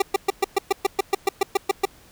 25% pulse tone bursts, 392 Hz, G4, in tune, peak -12 dBFS, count 14, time 0-1.854 s, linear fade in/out 5 ms, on 21 ms, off 120 ms, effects pink hiss -52 dBFS RMS until 2.11 s

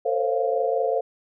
sine tone cluster, 450.8 / 521 / 546 / 696 Hz, A4 / C5 / C#5 / F5, +42 / -7 / -26 / -6 cents, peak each -25 / -25 / -29 / -26 dBFS, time 0.05-1.01 s, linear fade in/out 10 ms, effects none

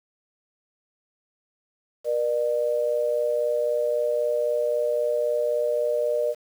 sine tone pair together, 476.2 / 600 Hz, A#4 / D5, +37 / +37 cents, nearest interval major third, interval 400 cents, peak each -25 / -23 dBFS, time 2.04-6.35 s, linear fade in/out 50 ms, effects 8-bit

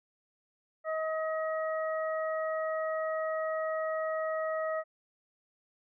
harmonic tone, 634 Hz, D#5, 32 cents sharp, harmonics 1 / 2 / 3, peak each -31 / -37 / -41 dBFS, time 0.84-4.84 s, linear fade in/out 50 ms, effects none

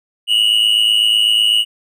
triangle tone pair together, 2852 / 2960 Hz, F7 / F#7, +36 / 0 cents, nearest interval minor second, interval 64 cents, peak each -12 dBFS, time 0.27-1.65 s, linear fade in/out 50 ms, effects none

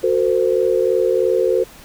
sine tone cluster, 368.7 / 452.1 / 515 Hz, F#4 / A4 / C5, -6 / +47 / -28 cents, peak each -18 dBFS, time 0.03-1.64 s, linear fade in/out 10 ms, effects pink hiss -42 dBFS RMS until 1.84 s

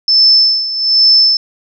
sine tone with tremolo, 5274 Hz, E8, in tune, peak -4 dBFS, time 0.08-1.37 s, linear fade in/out 2 ms, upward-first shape sine, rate 1.2 Hz, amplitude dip 75%, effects none

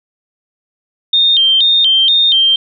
sine tone with vibrato, 3397 Hz, G#7, 38 cents sharp, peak -7 dBFS, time 1.13-2.56 s, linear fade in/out 5 ms, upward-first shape square, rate 2.1 Hz, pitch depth 130 cents each way, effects none

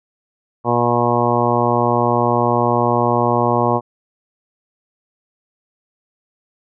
harmonic tone, 120 Hz, B2, 49 cents flat, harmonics 1 / 2 / 3 / 4 / 5 / 6 / 7 / 8 / 9, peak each -22 / -22 / -22 / -22 / -22 / -22 / -22 / -22 / -22 dBFS, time 0.64-3.81 s, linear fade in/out 50 ms, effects none

